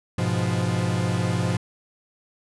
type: chord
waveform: 45% pulse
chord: F diminished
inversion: first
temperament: equal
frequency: 103.83 / 123.47 / 174.61 Hz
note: Ab2 / Cb3 / F3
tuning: 0 / 0 / 0 cents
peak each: -26 dBFS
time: 0.18-1.57 s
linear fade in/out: 5 ms
effects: resampled to 24000 Hz